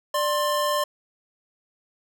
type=tone pair together; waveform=square; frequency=591.3 / 1056 Hz; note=D5 / C6; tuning=+12 / +16 cents; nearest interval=minor seventh; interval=1004 cents; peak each=-25 dBFS; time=0.14-0.84 s; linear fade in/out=5 ms; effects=none